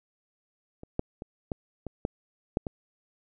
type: clicks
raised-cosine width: 2 ms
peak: -29 / -13 / -24 / -17 / -22 / -14 / -11 / -19 dBFS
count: 8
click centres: 0.834 / 0.994 / 1.221 / 1.518 / 1.867 / 2.051 / 2.571 / 2.668 s
effects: none